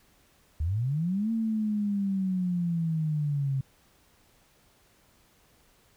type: linear two-way sweep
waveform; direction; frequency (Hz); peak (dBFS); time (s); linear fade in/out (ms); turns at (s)
sine; up then down; 71 to 227.9 to 132.7; -25; 0.6-3.61; 5; 1.31
effects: pink hiss -63 dBFS RMS until 5.96 s